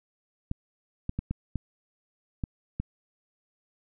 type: clicks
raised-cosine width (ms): 5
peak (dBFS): -17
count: 7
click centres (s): 0.514 / 1.094 / 1.19 / 1.31 / 1.557 / 2.438 / 2.8
effects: none